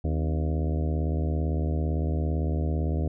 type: harmonic tone with a mistuned harmonic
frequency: 77.78 Hz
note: D#2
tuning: in tune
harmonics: 1 / 2 / 3 / 4 / 5 / 6 / 7 / 8 / 9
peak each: -25 / -31 / -35 / -37 / -39 / -41 / -42 / -43 / -44 dBFS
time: 0.04-3.08 s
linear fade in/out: 5 ms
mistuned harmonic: 3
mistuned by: +120 cents
effects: none